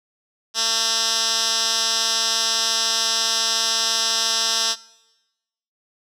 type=tone with band-pass filter; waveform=10% pulse; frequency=225.8 Hz; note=A3; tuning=45 cents sharp; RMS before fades=-21 dBFS; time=0.54-4.76 s; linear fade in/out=50 ms; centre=5000 Hz; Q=3.2; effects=noise-tail reverb RT60 1.0 s tail -20 dB re dry